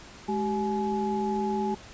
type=tone cluster; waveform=sine; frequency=210.8 / 386.2 / 845 Hz; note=G#3 / G4 / G#5; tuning=+26 / -26 / +30 cents; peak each=-29 / -30 / -30 dBFS; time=0.28-1.75 s; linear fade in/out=10 ms; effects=pink hiss -47 dBFS RMS until 1.93 s + resampled to 16000 Hz